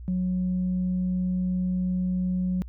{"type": "tone", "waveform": "sine", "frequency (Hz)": 182.8, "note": "F#3", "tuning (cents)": -21, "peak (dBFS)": -22, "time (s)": [0.08, 2.62], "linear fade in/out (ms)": 0, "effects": ["tanh soft clip ceiling -20 dBFS", "added 60 Hz sine -37 dBFS peak until 2.68 s"]}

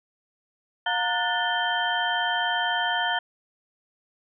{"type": "tone cluster", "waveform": "sine", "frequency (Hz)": [713, 920, 1464, 1766, 3129], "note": ["F5", "A#5", "F#6", "A6", "G7"], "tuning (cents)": [36, -23, -19, 6, -4], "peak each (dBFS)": -29, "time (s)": [0.86, 3.19], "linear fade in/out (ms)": 5, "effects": []}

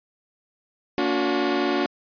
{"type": "tone cluster", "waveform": "sawtooth", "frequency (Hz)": [230.9, 285.7, 361.5], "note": ["A#3", "D4", "F#4"], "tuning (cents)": [-16, -48, -40], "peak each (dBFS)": [-26, -20, -20], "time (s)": [0.98, 1.86], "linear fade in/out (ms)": 0, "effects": ["resampled to 11025 Hz"]}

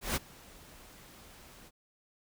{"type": "noise with ADSR envelope", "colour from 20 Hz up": "pink", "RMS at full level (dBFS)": -30, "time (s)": [0.01, 1.71], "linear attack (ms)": 150, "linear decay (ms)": 23, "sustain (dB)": -24, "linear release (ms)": 40, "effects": []}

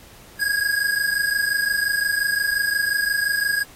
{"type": "tone pair together", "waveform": "square", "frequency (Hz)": [1635.5, 1661.2], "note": ["G#6", "G#6"], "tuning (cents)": [-27, 0], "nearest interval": "unison", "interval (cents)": 27, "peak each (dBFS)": [-22, -24], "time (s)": [0.39, 3.64], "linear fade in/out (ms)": 20, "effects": ["pink hiss -47 dBFS RMS until 3.75 s", "AAC 48 kbps"]}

